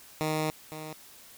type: tone pair in turn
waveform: 10% pulse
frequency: 155.56 / 155.56 Hz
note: D#3 / D#3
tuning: 0 / 0 cents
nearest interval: unison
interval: 0 cents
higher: neither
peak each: -19 / -30 dBFS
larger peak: first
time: 0.21-0.5 / 0.72-0.93 s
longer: first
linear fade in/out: 0 ms
effects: white hiss -52 dBFS RMS until 1.37 s